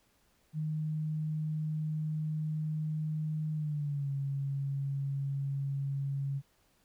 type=tone with pitch glide; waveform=sine; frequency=154.7 to 138.62 Hz; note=D#3 to C#3; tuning=-10 to 0 cents; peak=-31 dBFS; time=0.53-6.42 s; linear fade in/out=50 ms; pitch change=-190 cents; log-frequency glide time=3.54-4.11 s; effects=pink hiss -70 dBFS RMS until 6.84 s